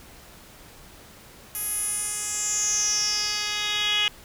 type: tone with band-pass filter sweep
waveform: 10% pulse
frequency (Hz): 417.7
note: G#4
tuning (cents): +10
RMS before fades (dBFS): -26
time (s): 1.55-4.08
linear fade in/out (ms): 0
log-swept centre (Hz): 12000 to 3100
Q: 6.8
effects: pink hiss -48 dBFS RMS until 4.24 s